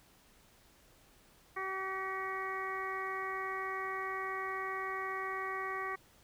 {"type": "harmonic tone with a mistuned harmonic", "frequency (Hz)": 381.8, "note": "G4", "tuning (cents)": -46, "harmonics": [1, 2, 3, 4, 5, 6], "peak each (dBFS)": [-43, -45, -39, -49, -41, -47], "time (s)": [1.56, 5.96], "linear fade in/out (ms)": 10, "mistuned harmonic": 6, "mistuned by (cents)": -53, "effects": ["pink hiss -64 dBFS RMS until 6.23 s"]}